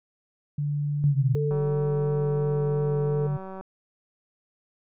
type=tone; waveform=sine; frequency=145.8 Hz; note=D3; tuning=12 cents flat; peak=-24 dBFS; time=0.58-3.37 s; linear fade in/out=5 ms
type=linear sweep; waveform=sine; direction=down; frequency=146.83 to 120.2 Hz; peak=-21 dBFS; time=1.04-1.35 s; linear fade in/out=0 ms
type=tone with vibrato; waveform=sine; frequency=440 Hz; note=A4; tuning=in tune; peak=-26 dBFS; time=1.35-3.27 s; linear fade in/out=5 ms; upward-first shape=sine; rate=2.9 Hz; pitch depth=11 cents each way
type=click train; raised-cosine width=1 ms; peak=-26 dBFS; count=400; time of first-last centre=1.51-3.61 s; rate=190 Hz
effects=none